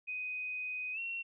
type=tone with pitch glide; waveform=sine; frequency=2501 to 2727 Hz; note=D#7 to F7; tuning=+8 to -42 cents; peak=-36 dBFS; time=0.07-1.23 s; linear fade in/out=20 ms; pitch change=+150 cents; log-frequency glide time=0.93-0.99 s; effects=none